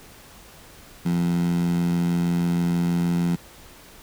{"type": "tone with high-pass filter", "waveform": "15% pulse", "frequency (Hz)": 86.3, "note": "F2", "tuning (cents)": -20, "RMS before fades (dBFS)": -22, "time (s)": [1.05, 3.36], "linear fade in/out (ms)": 10, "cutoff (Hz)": 180, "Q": 5.4, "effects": ["pink hiss -47 dBFS RMS until 4.02 s"]}